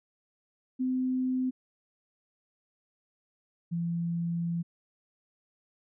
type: tone pair in turn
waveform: sine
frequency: 256.6 / 169.68 Hz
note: C4 / F3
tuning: -34 / -50 cents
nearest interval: perfect fifth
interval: 716 cents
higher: first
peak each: -26 / -28 dBFS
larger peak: first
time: 0.79-1.51 / 3.71-4.63 s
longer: second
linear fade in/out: 20 ms
effects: none